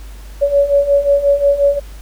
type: beating tone pair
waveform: sine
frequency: 562 / 567.6 Hz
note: C#5 / C#5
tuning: +24 / +41 cents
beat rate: 5.6 Hz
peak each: -15 / -11 dBFS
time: 0.41-1.8 s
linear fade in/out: 20 ms
effects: added 50 Hz sine -30 dBFS peak until 2.01 s + pink hiss -43 dBFS RMS until 2.01 s